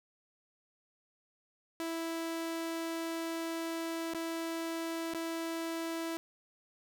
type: tone with dropouts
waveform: sawtooth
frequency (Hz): 329.6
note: E4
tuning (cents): 0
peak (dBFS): -31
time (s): 1.8-6.17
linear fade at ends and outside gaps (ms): 0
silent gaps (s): 4.136-4.147 / 5.136-5.147
effects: none